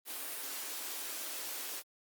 white high-pass noise, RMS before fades -41 dBFS, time 0.05-1.83 s, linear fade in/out 50 ms, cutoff 250 Hz, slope 96 dB/octave, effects Opus 32 kbps

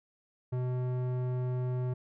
square tone with low-pass filter, 125.8 Hz, B2, 32 cents sharp, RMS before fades -32 dBFS, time 0.52-1.94 s, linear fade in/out 10 ms, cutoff 790 Hz, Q 0.55, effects none

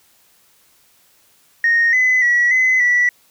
sine tone with pitch steps, 1858 / 2017 / 1932 / 2031 / 1955 Hz, A#6 / B6 / B6 / B6 / B6, -6 / +36 / -39 / +48 / -18 cents, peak -10 dBFS, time 1.64-3.09 s, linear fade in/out 2 ms, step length 290 ms, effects tanh soft clip ceiling -8 dBFS + white hiss -55 dBFS RMS until 3.3 s

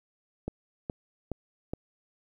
click train, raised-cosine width 2 ms, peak -19 dBFS, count 4, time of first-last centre 0.48-1.735 s, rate 2.39 Hz, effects 10-bit

